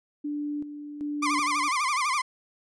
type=tone with tremolo; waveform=sine; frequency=293.7 Hz; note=D4; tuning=in tune; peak=-28 dBFS; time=0.24-1.69 s; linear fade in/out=10 ms; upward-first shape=square; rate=1.3 Hz; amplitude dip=60%
type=tone with vibrato; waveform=30% pulse; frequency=1108.7 Hz; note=C#6; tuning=in tune; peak=-21 dBFS; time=1.22-2.22 s; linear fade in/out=10 ms; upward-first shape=sine; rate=12 Hz; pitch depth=160 cents each way
effects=resampled to 22050 Hz